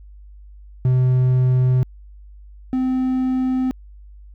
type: tone pair in turn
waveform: triangle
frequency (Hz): 127.5 / 257.8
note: C3 / C4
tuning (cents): -44 / -26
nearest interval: octave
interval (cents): 1218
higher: second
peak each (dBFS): -11 / -15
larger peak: first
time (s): 0.85-1.83 / 2.73-3.71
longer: neither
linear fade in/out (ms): 0
effects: added 50 Hz sine -39 dBFS peak until 4.34 s